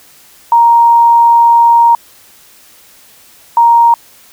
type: tone pair in turn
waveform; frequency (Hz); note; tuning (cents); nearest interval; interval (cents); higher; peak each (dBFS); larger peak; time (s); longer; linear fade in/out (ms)
sine; 935 / 935; A#5 / A#5; +5 / +5; unison; 0; neither; -3; neither; 0.52-1.95 / 3.57-3.94; first; 2
effects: white hiss -42 dBFS RMS until 4.32 s